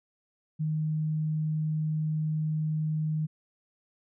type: tone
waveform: sine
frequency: 155.2 Hz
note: D#3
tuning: 4 cents flat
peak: -26 dBFS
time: 0.59-3.27 s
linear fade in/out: 20 ms
effects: none